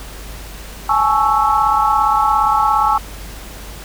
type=chord; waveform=sine; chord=A major seventh; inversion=third; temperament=equal with one note detuned; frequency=830.6 / 867.9 / 1108.7 / 1318.5 Hz; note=G#5 / A5 / C#6 / E6; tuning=0 / -24 / 0 / 0 cents; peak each=-17 dBFS; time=0.89-2.98 s; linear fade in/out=5 ms; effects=added 50 Hz sine -32 dBFS peak until 3.84 s + pink hiss -35 dBFS RMS until 3.84 s